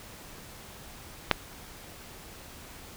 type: click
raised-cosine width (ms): 0.3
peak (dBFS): -3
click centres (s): 1.313
effects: pink hiss -47 dBFS RMS until 2.96 s